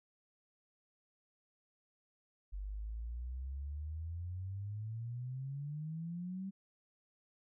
sine exponential sweep, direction up, 47.43 to 196 Hz, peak -39 dBFS, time 2.52-6.51 s, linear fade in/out 20 ms, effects none

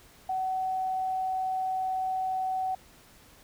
sine tone, 753 Hz, F#5, 30 cents sharp, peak -27 dBFS, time 0.29-2.75 s, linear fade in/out 5 ms, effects pink hiss -56 dBFS RMS until 3.43 s

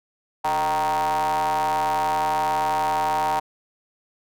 square ring-modulated tone, 80.7 Hz, E2, 36 cents flat, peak -18 dBFS, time 0.44-3.4 s, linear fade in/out 10 ms, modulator 853 Hz, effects none

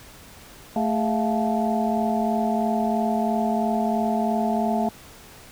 sine tone cluster, 220.6 / 412.6 / 662 / 705 / 869 Hz, A3 / G#4 / E5 / F5 / A5, +5 / -11 / +7 / +16 / -22 cents, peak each -23 / -31 / -28 / -26 / -30 dBFS, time 0.76-4.89 s, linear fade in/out 2 ms, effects pink hiss -46 dBFS RMS until 5.51 s

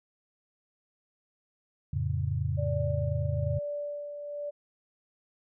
sine chord, F augmented, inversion none, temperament equal, 87.31 / 110 / 138.59 Hz, F2 / A2 / C#3, 0 / 0 / 0 cents, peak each -31 / -32 / -31 dBFS, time 1.93-3.59 s, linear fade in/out 5 ms
sine tone with tremolo, 583 Hz, D5, 13 cents flat, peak -31 dBFS, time 2.57-4.51 s, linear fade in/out 20 ms, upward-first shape sine, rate 1.1 Hz, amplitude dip 50%
effects none

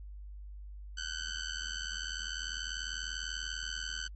15% pulse tone with amplitude modulation, 1519 Hz, F#6, 45 cents sharp, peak -26 dBFS, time 0.97-4.08 s, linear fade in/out 10 ms, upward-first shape sine, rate 80.2 Hz, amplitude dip 95%, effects added 50 Hz sine -43 dBFS peak until 4.15 s + MP3 32 kbps

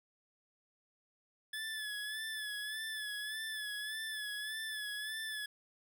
25% pulse tone with vibrato, 1722 Hz, A6, 38 cents flat, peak -35 dBFS, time 1.53-5.46 s, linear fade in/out 5 ms, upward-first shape sine, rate 1.7 Hz, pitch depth 48 cents each way, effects none

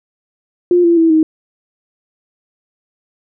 sine tone with pitch steps, 353.1 / 340.1 / 327.6 / 315.5 Hz, F4 / F4 / E4 / D#4, +19 / -46 / -11 / +24 cents, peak -7 dBFS, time 0.71-1.23 s, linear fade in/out 2 ms, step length 130 ms, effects none

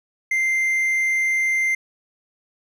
triangle tone, 2089 Hz, C7, 3 cents flat, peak -16 dBFS, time 0.31-1.75 s, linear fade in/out 5 ms, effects none

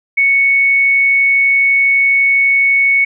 sine tone, 2217 Hz, C#7, in tune, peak -8 dBFS, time 0.17-3.05 s, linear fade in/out 10 ms, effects none

